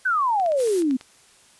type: exponential sweep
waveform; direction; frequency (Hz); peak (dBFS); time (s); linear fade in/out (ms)
sine; down; 1568 to 246.9; -18; 0.05-0.97; 10
type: clicks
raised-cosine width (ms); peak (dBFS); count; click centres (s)
0.2; -23; 8; 0.399 / 0.462 / 0.52 / 0.602 / 0.674 / 0.821 / 0.91 / 1.011
type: noise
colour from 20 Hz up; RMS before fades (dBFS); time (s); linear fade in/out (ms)
blue; -32; 0.56-0.84; 50
effects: white hiss -54 dBFS RMS until 1.59 s + resampled to 24000 Hz